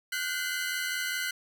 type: tone cluster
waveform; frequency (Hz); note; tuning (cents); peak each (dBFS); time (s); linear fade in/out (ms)
sawtooth; 1452 / 1537 / 2045; F#6 / G6 / C7; -33 / -35 / -40; -31; 0.12-1.31; 5
effects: none